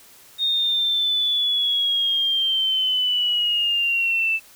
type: linear sweep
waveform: sine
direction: down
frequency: 3700 to 2637 Hz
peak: -18 dBFS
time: 0.38-4.4 s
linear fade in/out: 50 ms
effects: white hiss -49 dBFS RMS until 4.55 s